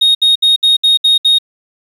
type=tone bursts; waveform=sine; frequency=3729 Hz; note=A#7; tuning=in tune; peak=-4 dBFS; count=7; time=0.01-1.386 s; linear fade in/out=10 ms; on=140 ms; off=66 ms; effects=tanh soft clip ceiling -5 dBFS + 7-bit